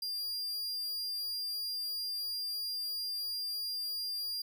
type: tone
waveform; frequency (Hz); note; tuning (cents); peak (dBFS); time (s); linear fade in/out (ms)
45% pulse; 4799; D8; +37; -34; 0.02-4.42; 5
effects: none